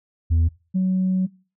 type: tone pair in turn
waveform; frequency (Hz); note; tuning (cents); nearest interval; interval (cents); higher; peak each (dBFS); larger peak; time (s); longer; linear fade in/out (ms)
sine; 82.2 / 186.35; E2 / F#3; -4 / +13; octave + major second; 1417; second; -12 / -16; first; 0.3-0.49 / 0.74-1.27; second; 20
effects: noise-tail reverb RT60 0.4 s tail -25 dB re dry + tanh soft clip ceiling -14 dBFS